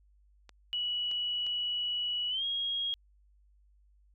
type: clicks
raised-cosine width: 0.2 ms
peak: -32 dBFS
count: 3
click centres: 0.493 / 1.114 / 1.466 s
type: tone with pitch glide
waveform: sine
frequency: 2936 to 3277 Hz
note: F#7 to G#7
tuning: -14 to -24 cents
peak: -30 dBFS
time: 0.73-2.94 s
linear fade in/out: 0 ms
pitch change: +190 cents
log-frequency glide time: 2.29-2.44 s
effects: added 50 Hz sine -61 dBFS peak until 4.14 s